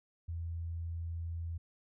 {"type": "tone", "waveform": "sine", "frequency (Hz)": 83.7, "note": "E2", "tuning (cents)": 27, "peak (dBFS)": -36, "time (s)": [0.28, 1.58], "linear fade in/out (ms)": 10, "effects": []}